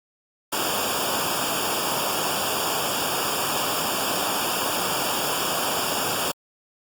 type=noise with comb filter; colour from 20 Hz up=pink; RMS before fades=-25 dBFS; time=0.52-6.32 s; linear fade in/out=10 ms; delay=0.49 ms; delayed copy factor=-0.9; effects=high-pass 100 Hz 12 dB/octave + Opus 48 kbps